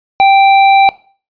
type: tone with hard clipping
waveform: triangle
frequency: 784 Hz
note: G5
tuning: in tune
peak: -6 dBFS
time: 0.2-0.89 s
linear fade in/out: 0 ms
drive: 15 dB
effects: noise-tail reverb RT60 0.4 s tail -19 dB re dry + resampled to 11025 Hz